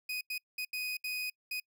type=tone bursts at uneven times; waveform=30% pulse; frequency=2497 Hz; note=D#7; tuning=6 cents sharp; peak=-32 dBFS; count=6; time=0.09-0.21 / 0.3-0.38 / 0.58-0.65 / 0.73-0.97 / 1.04-1.3 / 1.51-1.6 s; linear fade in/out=5 ms; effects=noise-tail reverb RT60 0.1 s tail -26 dB re dry